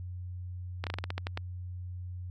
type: slowing click train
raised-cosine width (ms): 0.3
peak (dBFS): -18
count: 10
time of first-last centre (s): 0.84-1.374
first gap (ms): 28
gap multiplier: 1.18
effects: added 90 Hz sine -37 dBFS peak until 2.3 s